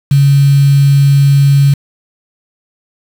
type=tone with quantisation; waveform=sine; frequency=140 Hz; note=C#3; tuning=18 cents sharp; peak=-4 dBFS; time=0.11-1.74 s; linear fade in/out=5 ms; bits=4; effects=none